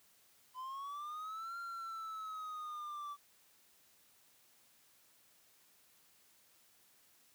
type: linear two-way sweep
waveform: triangle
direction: up then down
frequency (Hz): 1008 to 1387 to 1154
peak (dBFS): -40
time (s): 0.54-3.17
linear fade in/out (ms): 50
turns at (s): 1.58
effects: white hiss -68 dBFS RMS until 7.34 s + high-pass 60 Hz 12 dB/octave